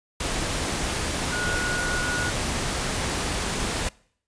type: tone in noise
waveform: sine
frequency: 1453 Hz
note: F#6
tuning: 32 cents flat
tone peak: -27 dBFS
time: 1.32-2.3 s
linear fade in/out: 5 ms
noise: pink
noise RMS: -27 dBFS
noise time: 0.2-3.89 s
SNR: -3 dB
effects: noise-tail reverb RT60 0.6 s tail -24 dB re dry + resampled to 22050 Hz